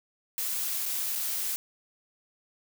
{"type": "noise with dropouts", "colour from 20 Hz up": "blue", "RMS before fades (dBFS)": -31, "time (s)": [0.38, 1.56], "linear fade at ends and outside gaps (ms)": 0, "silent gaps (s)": [[0.856, 0.861], [1.153, 1.157]], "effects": []}